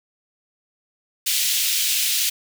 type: high-pass noise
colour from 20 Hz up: pink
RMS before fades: -21 dBFS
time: 1.26-2.3 s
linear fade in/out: 10 ms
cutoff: 2700 Hz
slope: 24 dB/octave
effects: none